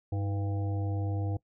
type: harmonic tone with a mistuned harmonic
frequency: 99.1 Hz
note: G2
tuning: 19 cents sharp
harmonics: 1 / 3 / 5 / 7 / 8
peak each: -29 / -39 / -43 / -46 / -47 dBFS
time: 0.12-1.37 s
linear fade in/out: 5 ms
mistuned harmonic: 3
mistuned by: +95 cents
effects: noise-tail reverb RT60 0.1 s tail -20 dB re dry